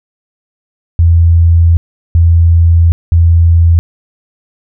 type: tone bursts at uneven times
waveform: sine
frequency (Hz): 84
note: E2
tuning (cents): +33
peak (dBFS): -3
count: 3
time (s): 0.99-1.77 / 2.15-2.92 / 3.12-3.79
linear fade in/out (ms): 0
effects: none